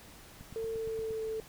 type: click train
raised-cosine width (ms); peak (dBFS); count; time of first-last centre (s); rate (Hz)
5; -35; 7; 0.41-1.108; 8.6
type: tone with pitch glide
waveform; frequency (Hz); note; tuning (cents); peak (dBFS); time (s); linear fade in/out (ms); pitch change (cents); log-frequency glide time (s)
sine; 449.9 to 441.2; A4 to A4; +39 to +5; -33; 0.56-1.4; 0; -34; 0.67-1.23
effects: pink hiss -53 dBFS RMS until 1.48 s